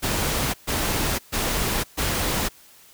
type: noise bursts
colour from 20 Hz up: pink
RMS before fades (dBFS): -24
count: 4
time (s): 0.02-2.49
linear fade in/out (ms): 20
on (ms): 520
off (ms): 130
effects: white hiss -51 dBFS RMS until 2.93 s